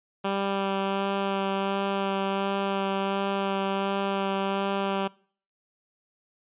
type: tone with vibrato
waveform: 10% pulse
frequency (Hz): 196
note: G3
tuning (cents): 0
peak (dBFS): -17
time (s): 0.24-5.08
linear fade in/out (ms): 10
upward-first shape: sine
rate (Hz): 1.4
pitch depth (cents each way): 11
effects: noise-tail reverb RT60 0.5 s tail -24 dB re dry + resampled to 8000 Hz